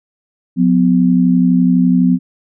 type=tone pair together; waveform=sine; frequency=179.93 / 251.9 Hz; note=F#3 / B3; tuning=-48 / +34 cents; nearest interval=tritone; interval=582 cents; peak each=-11 dBFS; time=0.56-2.19 s; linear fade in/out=50 ms; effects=none